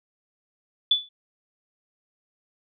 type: tone with exponential decay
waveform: sine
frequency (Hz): 3466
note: A7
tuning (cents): -27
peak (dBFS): -13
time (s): 0.91-1.09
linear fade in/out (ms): 5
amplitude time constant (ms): 38
effects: none